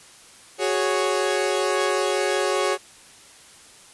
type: chord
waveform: sawtooth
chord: F# suspended second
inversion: none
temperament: equal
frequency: 370 / 415.3 / 554.4 Hz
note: F#4 / G#4 / C#5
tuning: 0 / 0 / 0 cents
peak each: -21 dBFS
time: 0.58-2.78 s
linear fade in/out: 50 ms
effects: white hiss -48 dBFS RMS until 3.93 s + resampled to 24000 Hz